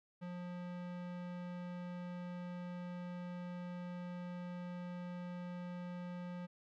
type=tone with low-pass filter; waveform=square; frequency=177.5 Hz; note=F3; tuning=28 cents sharp; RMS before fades=-45 dBFS; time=0.21-6.47 s; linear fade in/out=20 ms; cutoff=2700 Hz; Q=0.6; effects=none